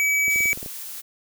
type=tone; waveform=square; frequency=2284 Hz; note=D7; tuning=49 cents flat; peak=-19 dBFS; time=0-0.53 s; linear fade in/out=0 ms
type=clicks; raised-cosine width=2 ms; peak=-24 dBFS; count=8; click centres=0.281 / 0.36 / 0.406 / 0.457 / 0.532 / 0.575 / 0.629 / 0.661 s
type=noise; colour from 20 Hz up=blue; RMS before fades=-35 dBFS; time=0.29-1.02 s; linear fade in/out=20 ms
effects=none